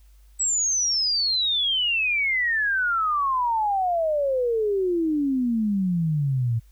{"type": "exponential sweep", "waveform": "sine", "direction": "down", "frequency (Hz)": [7902, 111.2], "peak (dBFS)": -20, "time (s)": [0.39, 6.6], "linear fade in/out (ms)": 20, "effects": ["added 50 Hz sine -49 dBFS peak until 6.71 s", "white hiss -65 dBFS RMS until 6.71 s"]}